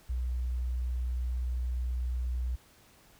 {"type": "tone", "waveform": "sine", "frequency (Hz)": 61.74, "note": "B1", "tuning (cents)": 0, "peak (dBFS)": -29, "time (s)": [0.09, 2.56], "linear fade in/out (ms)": 10, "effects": ["pink hiss -60 dBFS RMS until 3.19 s"]}